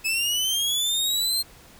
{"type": "linear sweep", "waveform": "sawtooth", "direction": "up", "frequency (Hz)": [2581, 4199], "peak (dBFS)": -19, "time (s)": [0.04, 1.43], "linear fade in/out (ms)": 20, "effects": ["pink hiss -50 dBFS RMS until 1.79 s"]}